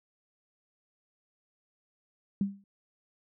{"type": "tone with exponential decay", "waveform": "sine", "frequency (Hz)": 198.3, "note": "G3", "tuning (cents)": 20, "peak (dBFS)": -22, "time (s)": [2.41, 2.64], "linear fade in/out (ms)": 2, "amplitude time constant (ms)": 48, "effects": []}